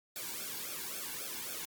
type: noise with flanger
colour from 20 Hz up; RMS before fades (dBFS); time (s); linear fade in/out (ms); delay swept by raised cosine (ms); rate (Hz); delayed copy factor
white; -41; 0.16-1.65; 0; 1 to 1.62; 3.7; -0.9
effects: Opus 48 kbps